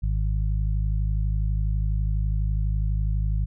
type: harmonic tone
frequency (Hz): 52.1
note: G#1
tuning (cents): +6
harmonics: 1 / 2 / 3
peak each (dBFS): -22 / -28 / -33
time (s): 0.02-3.46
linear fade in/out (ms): 20
effects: none